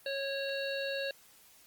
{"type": "harmonic tone", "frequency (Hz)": 550, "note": "C#5", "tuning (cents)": -14, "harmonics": [1, 3, 5, 7, 8], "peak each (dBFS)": [-35, -40, -42, -43, -44], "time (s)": [0.06, 1.11], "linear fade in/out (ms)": 2, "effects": ["white hiss -60 dBFS RMS until 1.66 s", "Opus 32 kbps"]}